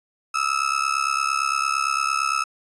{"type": "tone with amplitude modulation", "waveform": "35% pulse", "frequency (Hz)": 1300, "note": "E6", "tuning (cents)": -24, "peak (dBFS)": -15, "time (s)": [0.34, 2.44], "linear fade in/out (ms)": 10, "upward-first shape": "sine", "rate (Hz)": 68.8, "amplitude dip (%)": 90, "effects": ["resampled to 22050 Hz"]}